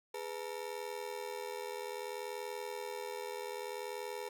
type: ring-modulated tone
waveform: 30% pulse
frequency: 455 Hz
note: A#4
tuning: 42 cents flat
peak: -34 dBFS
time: 0.14-4.29 s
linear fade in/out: 5 ms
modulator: 40.3 Hz
effects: none